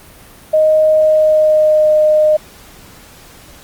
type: tone with pitch glide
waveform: sine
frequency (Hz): 622.3 to 613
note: D#5 to D#5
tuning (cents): 0 to -26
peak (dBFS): -7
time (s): 0.53-2.37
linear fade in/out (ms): 10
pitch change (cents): -26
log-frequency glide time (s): 0.99-1.93
effects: pink hiss -40 dBFS RMS until 3.63 s + Opus 32 kbps